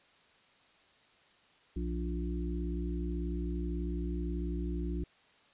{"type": "harmonic tone with a mistuned harmonic", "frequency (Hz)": 58.27, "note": "A#1", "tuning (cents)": 0, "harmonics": [1, 3, 5, 6], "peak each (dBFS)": [-34, -39, -41, -42], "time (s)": [1.76, 5.04], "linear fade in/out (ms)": 5, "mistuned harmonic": 1, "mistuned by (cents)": 110, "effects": ["white hiss -64 dBFS RMS until 5.53 s", "resampled to 8000 Hz"]}